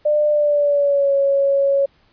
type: tone with pitch glide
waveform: sine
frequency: 598 to 554.7 Hz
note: D5 to C#5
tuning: +31 to +1 cents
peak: -13 dBFS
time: 0.05-1.86 s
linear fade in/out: 10 ms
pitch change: -130 cents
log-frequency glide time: 0.29-1.13 s
effects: pink hiss -58 dBFS RMS until 2.12 s + resampled to 11025 Hz